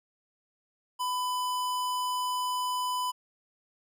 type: tone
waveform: square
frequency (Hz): 1000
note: B5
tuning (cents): +21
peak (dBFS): -29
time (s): 0.99-3.12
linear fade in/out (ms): 20
effects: none